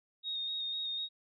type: tone with vibrato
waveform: sine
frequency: 3724 Hz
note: A#7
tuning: 2 cents flat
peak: -34 dBFS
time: 0.23-1.09 s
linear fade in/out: 50 ms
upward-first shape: square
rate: 4 Hz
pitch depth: 17 cents each way
effects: none